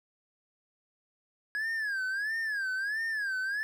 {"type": "tone with vibrato", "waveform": "triangle", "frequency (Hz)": 1661.2, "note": "G#6", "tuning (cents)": 0, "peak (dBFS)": -28, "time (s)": [1.55, 3.63], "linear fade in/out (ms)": 0, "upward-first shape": "sine", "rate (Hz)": 1.5, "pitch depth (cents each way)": 160, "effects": []}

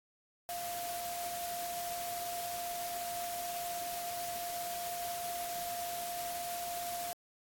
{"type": "tone in noise", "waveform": "sine", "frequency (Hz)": 698.5, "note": "F5", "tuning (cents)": 0, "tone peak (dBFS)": -38, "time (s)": [0.49, 7.13], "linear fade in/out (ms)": 0, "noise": "white", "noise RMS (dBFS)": -43, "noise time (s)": [0.49, 7.13], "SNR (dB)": 2, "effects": ["AAC 64 kbps"]}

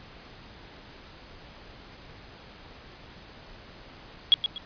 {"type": "tone with echo", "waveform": "sine", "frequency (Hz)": 3322, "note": "G#7", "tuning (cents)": 0, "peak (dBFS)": -13, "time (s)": [4.32, 4.34], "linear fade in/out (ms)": 0, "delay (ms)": 120, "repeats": 2, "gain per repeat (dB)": -10, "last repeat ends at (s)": 4.58, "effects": ["pink hiss -48 dBFS RMS until 4.65 s", "resampled to 11025 Hz"]}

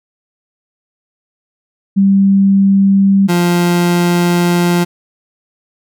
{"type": "tone pair in turn", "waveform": ["sine", "30% pulse"], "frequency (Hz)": [196, 174.62], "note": ["G3", "F3"], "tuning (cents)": [0, 0], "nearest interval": "major second", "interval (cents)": 200, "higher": "first", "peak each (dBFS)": [-6, -7], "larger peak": "first", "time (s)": [[1.96, 3.28], [3.28, 4.85]], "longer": "second", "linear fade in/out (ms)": 20, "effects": []}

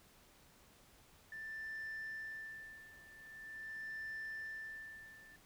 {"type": "tone with tremolo", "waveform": "sine", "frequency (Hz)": 1771, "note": "A6", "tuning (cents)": 11, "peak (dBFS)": -40, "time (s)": [1.32, 5.36], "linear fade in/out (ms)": 2, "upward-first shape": "sine", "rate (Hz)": 0.44, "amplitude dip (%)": 85, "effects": ["tanh soft clip ceiling -40 dBFS", "pink hiss -65 dBFS RMS until 5.45 s"]}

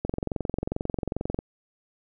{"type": "click train", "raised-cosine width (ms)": 2, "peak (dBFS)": -14, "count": 31, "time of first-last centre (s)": [0.05, 1.389], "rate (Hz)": 22.4, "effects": []}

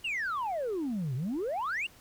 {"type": "exponential two-way sweep", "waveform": "sine", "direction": "down then up", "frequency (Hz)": [2933, 120, 2933], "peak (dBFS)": -28, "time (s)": [0.04, 1.87], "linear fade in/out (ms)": 10, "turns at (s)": 1.15, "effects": ["tanh soft clip ceiling -28 dBFS", "pink hiss -57 dBFS RMS until 2 s"]}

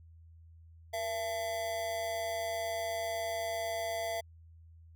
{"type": "tone with amplitude modulation", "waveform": "square", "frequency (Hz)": 673, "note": "E5", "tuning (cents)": 36, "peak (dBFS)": -31, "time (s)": [0.93, 4.21], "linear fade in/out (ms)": 10, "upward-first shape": "sine", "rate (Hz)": 202, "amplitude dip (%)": 65, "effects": ["added 82 Hz sine -53 dBFS peak until 4.95 s"]}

